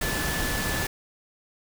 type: tone in noise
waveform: sine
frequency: 1738 Hz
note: A6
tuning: 22 cents flat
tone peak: -32 dBFS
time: 0.01-0.87 s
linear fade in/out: 5 ms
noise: pink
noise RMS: -28 dBFS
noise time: 0.01-0.87 s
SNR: -7 dB
effects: none